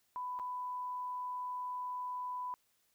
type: tone with dropouts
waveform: sine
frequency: 996 Hz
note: B5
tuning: 14 cents sharp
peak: -37 dBFS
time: 0.16-2.54 s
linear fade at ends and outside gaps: 0 ms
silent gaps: 0.39-0.397 s
effects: white hiss -75 dBFS RMS until 2.94 s